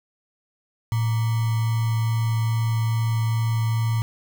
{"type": "tone with sample-and-hold", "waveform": "sine", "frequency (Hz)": 112.8, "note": "A2", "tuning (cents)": 44, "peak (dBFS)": -19, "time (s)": [0.92, 4.02], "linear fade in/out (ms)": 0, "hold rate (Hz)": 1050, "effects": []}